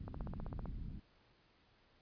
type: low-pass noise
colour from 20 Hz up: pink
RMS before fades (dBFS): -45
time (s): 0-1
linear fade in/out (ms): 5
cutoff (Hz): 230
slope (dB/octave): 24
type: click train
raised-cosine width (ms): 1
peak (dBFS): -33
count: 10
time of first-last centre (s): 0.08-0.657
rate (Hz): 15.6
effects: pink hiss -70 dBFS RMS until 2.01 s + resampled to 11025 Hz